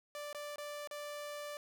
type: tone with dropouts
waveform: sawtooth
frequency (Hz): 587.3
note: D5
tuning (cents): 0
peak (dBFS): -38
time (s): 0.15-1.57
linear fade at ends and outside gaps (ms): 1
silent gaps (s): 0.329-0.347 / 0.559-0.582 / 0.874-0.911
effects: none